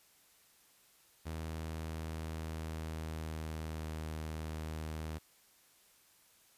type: tone with pitch glide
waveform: sawtooth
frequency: 79.9 to 78.53 Hz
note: D#2 to D#2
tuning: +47 to +17 cents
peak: -35 dBFS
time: 1.25-5.19 s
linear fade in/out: 20 ms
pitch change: -30 cents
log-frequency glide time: 2.46-4.01 s
effects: white hiss -66 dBFS RMS until 6.57 s + resampled to 32000 Hz